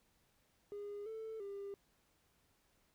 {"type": "tone with pitch steps", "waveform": "triangle", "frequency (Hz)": [409.4, 442.8, 399.2], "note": ["G#4", "A4", "G4"], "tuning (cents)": [-25, 11, 32], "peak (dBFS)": -40, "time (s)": [0.72, 1.74], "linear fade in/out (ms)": 0, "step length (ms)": 340, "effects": ["tanh soft clip ceiling -39 dBFS", "pink hiss -75 dBFS RMS until 2.94 s"]}